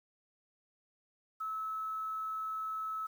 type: tone with quantisation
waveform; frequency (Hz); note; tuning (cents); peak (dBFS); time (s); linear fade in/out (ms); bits
sine; 1300; E6; -24; -35; 1.4-3.07; 10; 10
effects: none